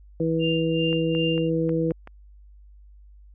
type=harmonic tone; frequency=163 Hz; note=E3; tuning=19 cents flat; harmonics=1 / 2 / 3; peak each=-25 / -25 / -25 dBFS; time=0.2-1.92 s; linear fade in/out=2 ms
type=tone with tremolo; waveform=sine; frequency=2794 Hz; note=F7; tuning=in tune; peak=-26 dBFS; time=0.39-1.5 s; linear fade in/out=50 ms; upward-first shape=sine; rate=2.6 Hz; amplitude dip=80%
type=clicks; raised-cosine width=0.5 ms; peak=-25 dBFS; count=6; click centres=0.929 / 1.15 / 1.379 / 1.693 / 1.908 / 2.074 s
effects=added 50 Hz sine -46 dBFS peak until 3.34 s